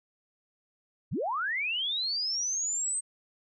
sine linear sweep, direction up, 66.2 to 8372 Hz, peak -28 dBFS, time 1.11-3.01 s, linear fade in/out 20 ms, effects none

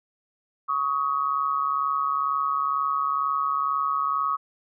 sine tone pair together, 1118.9 / 1261 Hz, C#6 / D#6, +16 / +23 cents, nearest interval major second, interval 207 cents, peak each -25 dBFS, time 0.68-4.37 s, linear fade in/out 20 ms, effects none

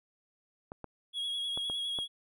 clicks, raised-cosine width 1 ms, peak -27 dBFS, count 5, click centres 0.719 / 0.843 / 1.575 / 1.699 / 1.988 s
triangle tone with vibrato, 3322 Hz, G#7, in tune, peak -31 dBFS, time 1.13-2.08 s, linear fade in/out 50 ms, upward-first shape sine, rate 9.8 Hz, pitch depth 27 cents each way
effects none

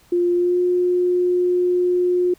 sine tone with pitch glide, 350.7 to 358.1 Hz, F4 to F4, +7 to +43 cents, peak -15 dBFS, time 0.12-2.34 s, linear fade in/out 5 ms, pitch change +36 cents, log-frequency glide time 0.34-0.6 s, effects pink hiss -54 dBFS RMS until 2.38 s

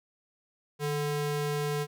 square ring-modulated tone, 293.7 Hz, D4, in tune, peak -26 dBFS, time 0.79-1.87 s, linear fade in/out 50 ms, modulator 143 Hz, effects none

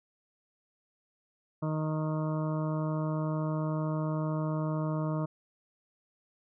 harmonic tone, 155.56 Hz, D#3, in tune, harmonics 1 / 2 / 3 / 4 / 6 / 7 / 8 / 9, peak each -30 / -36 / -44 / -38 / -44 / -44 / -46 / -55 dBFS, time 1.62-5.26 s, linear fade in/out 10 ms, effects none

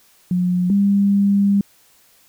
sine tone pair in turn, 179.5 / 199.97 Hz, F3 / G3, +48 / +35 cents, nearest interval major second, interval 187 cents, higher second, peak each -15 / -12 dBFS, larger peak second, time 0.31-0.7 / 0.7-1.61 s, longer second, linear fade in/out 2 ms, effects white hiss -54 dBFS RMS until 2.28 s

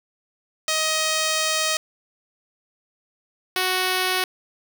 5% pulse tone pair in turn, 629 / 370.4 Hz, D#5 / F#4, +19 / +2 cents, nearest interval major sixth, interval 917 cents, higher first, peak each -9 dBFS, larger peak neither, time 0.68-1.77 / 3.56-4.24 s, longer first, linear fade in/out 2 ms, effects none

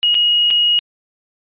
sine tone with dropouts, 2886 Hz, F#7, 44 cents flat, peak -10 dBFS, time 0.03-0.79 s, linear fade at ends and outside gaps 0 ms, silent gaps 0.144-0.151 / 0.504-0.509 s, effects tanh soft clip ceiling -6 dBFS + resampled to 8000 Hz

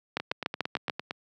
two click trains, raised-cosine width 0.3 ms, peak -11 / -16 dBFS, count 6 / 9, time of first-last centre 0.17-0.898 / 0.2-1.109 s, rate 6.87 / 8.8 Hz, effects high-pass 150 Hz 12 dB/octave

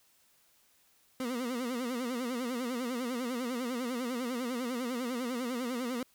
30% pulse tone with vibrato, 246.9 Hz, B3, in tune, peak -30 dBFS, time 1.2-6.03 s, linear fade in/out 2 ms, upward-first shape sine, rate 10 Hz, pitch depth 110 cents each way, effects white hiss -67 dBFS RMS until 6.14 s

